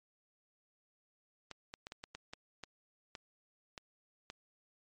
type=clicks; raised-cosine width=0.2 ms; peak=-27 dBFS; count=11; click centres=1.513 / 1.739 / 1.869 / 1.921 / 2.039 / 2.15 / 2.335 / 2.637 / 3.152 / 3.778 / 4.301 s; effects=MP3 48 kbps